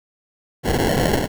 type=noise with sample-and-hold; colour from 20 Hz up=white; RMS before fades=-19 dBFS; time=0.63-1.28 s; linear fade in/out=50 ms; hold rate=1225 Hz; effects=none